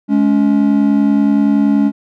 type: tone pair together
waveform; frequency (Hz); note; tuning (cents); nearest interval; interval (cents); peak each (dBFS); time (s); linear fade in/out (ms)
triangle; 210.9 / 281.4; G#3 / C#4; +27 / +26; perfect fourth; 499; -10; 0.08-1.92; 50
effects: none